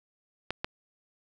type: clicks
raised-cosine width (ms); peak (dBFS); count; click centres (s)
0.3; -14; 2; 0.506 / 0.645
effects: none